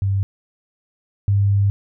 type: tone pair in turn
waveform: sine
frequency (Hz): 98 / 100.06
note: G2 / G2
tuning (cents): 0 / +36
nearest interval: unison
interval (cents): 36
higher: second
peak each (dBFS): -16 / -13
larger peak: second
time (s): 0.02-0.23 / 1.28-1.7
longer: second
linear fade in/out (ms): 0
effects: none